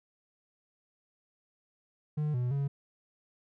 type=tone with pitch steps; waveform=triangle; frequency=150.9 / 123.4 / 139.9 Hz; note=D3 / B2 / C#3; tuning=+47 / -1 / +16 cents; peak=-26 dBFS; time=2.17-2.68 s; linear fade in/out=10 ms; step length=170 ms; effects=none